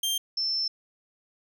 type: tone pair in turn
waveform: sawtooth / sine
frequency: 3175 / 5327 Hz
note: G7 / E8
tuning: +21 / +17 cents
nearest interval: major sixth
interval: 896 cents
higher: second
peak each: -22 / -25 dBFS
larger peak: first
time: 0.03-0.18 / 0.37-0.68 s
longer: second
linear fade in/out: 5 ms
effects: none